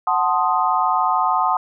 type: chord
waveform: sine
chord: F# diminished seventh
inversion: none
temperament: equal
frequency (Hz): 740 / 880 / 1046.5 / 1244.5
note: F#5 / A5 / C6 / Eb6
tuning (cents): 0 / 0 / 0 / 0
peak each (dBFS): -21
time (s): 0.07-1.57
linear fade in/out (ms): 2
effects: none